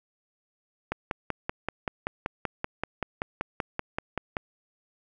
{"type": "click train", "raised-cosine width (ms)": 0.5, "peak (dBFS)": -13, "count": 19, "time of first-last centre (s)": [0.92, 4.368], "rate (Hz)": 5.22, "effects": []}